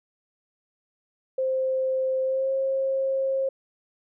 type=tone with pitch glide; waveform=sine; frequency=523.3 to 535.8 Hz; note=C5 to C5; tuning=0 to +41 cents; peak=-22 dBFS; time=1.38-3.49 s; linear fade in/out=5 ms; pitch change=+41 cents; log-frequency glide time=2.23-2.51 s; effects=none